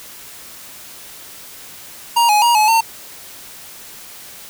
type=tone with pitch steps; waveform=square; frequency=939 / 839 / 947 / 854 / 907 Hz; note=A#5 / G#5 / A#5 / G#5 / A#5; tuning=+12 / +17 / +27 / +48 / -48 cents; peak=-11 dBFS; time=2.16-2.81 s; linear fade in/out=10 ms; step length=130 ms; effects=white hiss -37 dBFS RMS until 4.49 s